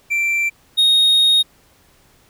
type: tone pair in turn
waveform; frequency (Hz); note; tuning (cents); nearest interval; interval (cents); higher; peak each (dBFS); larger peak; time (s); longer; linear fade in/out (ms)
triangle; 2349 / 3729; D7 / A#7; 0 / 0; minor sixth; 800; second; -14 / -9; second; 0.1-0.5 / 0.77-1.43; second; 20
effects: pink hiss -54 dBFS RMS until 2.29 s